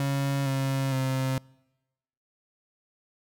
35% pulse tone with pitch steps, 138.59 / 135.19 / 131.87 Hz, C#3 / C#3 / C3, 0 / -43 / +14 cents, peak -23 dBFS, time 0-1.38 s, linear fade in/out 2 ms, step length 460 ms, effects noise-tail reverb RT60 1.0 s tail -26 dB re dry

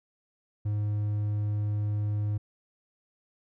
triangle tone, 104.4 Hz, G#2, 10 cents sharp, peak -24 dBFS, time 0.65-2.38 s, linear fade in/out 10 ms, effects none

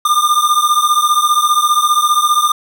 square beating tone pair, 1197 / 1212 Hz, D6 / D#6, +33 / -46 cents, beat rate 15 Hz, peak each -14 dBFS, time 0.05-2.52 s, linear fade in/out 5 ms, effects none

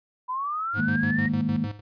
sine linear sweep, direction up, 987.8 to 1882 Hz, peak -26 dBFS, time 0.28-1.29 s, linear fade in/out 20 ms
square tone with tremolo, 103.83 Hz, G#2, in tune, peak -30 dBFS, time 0.73-1.81 s, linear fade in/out 50 ms, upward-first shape square, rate 6.6 Hz, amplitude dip 75%
sine chord, D# suspended fourth, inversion none, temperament equal, 155.56 / 207.7 / 233.1 Hz, D#3 / G#3 / A#3, 0 / 0 / 0 cents, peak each -29 / -28 / -25 dBFS, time 0.76-1.68 s, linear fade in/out 50 ms
effects resampled to 11025 Hz

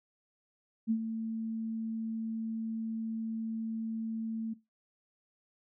sine tone with ADSR envelope, 223.8 Hz, A3, 30 cents sharp, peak -24 dBFS, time 0.87-4.54 s, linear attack 38 ms, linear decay 72 ms, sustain -9 dB, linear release 13 ms, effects noise-tail reverb RT60 0.2 s tail -17 dB re dry

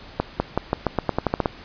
accelerating click train, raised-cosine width 1 ms, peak -5 dBFS, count 12, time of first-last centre 0.2-1.458 s, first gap 200 ms, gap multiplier 0.88, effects pink hiss -43 dBFS RMS until 1.64 s + resampled to 11025 Hz

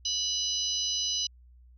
harmonic tone with a mistuned harmonic, 1000 Hz, B5, 21 cents sharp, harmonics 3 / 4 / 5 / 6, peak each -33 / -33 / -33 / -33 dBFS, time 0.05-1.27 s, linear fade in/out 5 ms, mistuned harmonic 3, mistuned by -32 cents, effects added 61 Hz sine -52 dBFS peak until 1.77 s

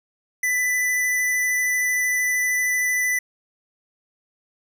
square tone with vibrato, 1992 Hz, B6, 14 cents sharp, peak -20 dBFS, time 0.43-3.19 s, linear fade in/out 5 ms, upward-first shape square, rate 13 Hz, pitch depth 8 cents each way, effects none

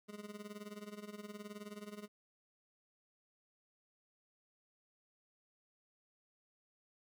25% pulse tone with tremolo, 207.7 Hz, G#3, in tune, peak -40 dBFS, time 0.08-2.08 s, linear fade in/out 20 ms, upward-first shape sine, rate 19 Hz, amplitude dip 80%, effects none

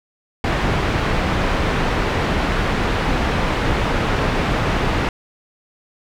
pink low-pass noise, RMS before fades -19 dBFS, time 0.44-5.09 s, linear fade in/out 2 ms, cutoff 2500 Hz, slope 12 dB/octave, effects none

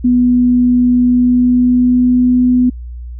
sine tone with pitch glide, 246.6 to 249.2 Hz, B3 to B3, -2 to +16 cents, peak -7 dBFS, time 0.04-2.7 s, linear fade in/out 10 ms, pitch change +18 cents, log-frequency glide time 1.02-2.37 s, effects added 60 Hz sine -24 dBFS peak until 3.19 s

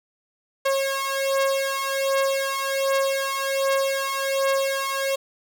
sawtooth beating tone pair, 543 / 544.3 Hz, C#5 / C#5, -36 / -32 cents, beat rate 1.3 Hz, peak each -21 / -20 dBFS, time 0.65-5.16 s, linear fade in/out 10 ms, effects none

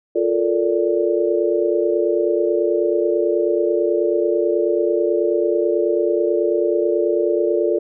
sine chord, Bb major seventh, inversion second, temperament just, 349.6 / 437 / 466.2 / 582.7 Hz, F4 / A4 / Bb4 / D5, +2 / -12 / 0 / -14 cents, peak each -19 / -20 / -24 / -22 dBFS, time 0.15-7.79 s, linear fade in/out 10 ms, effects none

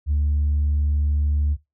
sine tone, 73.42 Hz, D2, in tune, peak -16 dBFS, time 0.06-1.57 s, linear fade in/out 50 ms, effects noise-tail reverb RT60 0.2 s tail -19 dB re dry + tanh soft clip ceiling -15 dBFS

